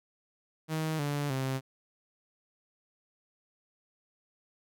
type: tone with pitch steps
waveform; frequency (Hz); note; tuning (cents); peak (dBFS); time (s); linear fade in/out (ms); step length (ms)
sawtooth; 157.8 / 144.7 / 132.69; D#3 / D3 / C3; +25 / -25 / +25; -26; 0.68-1.61; 50; 310
effects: none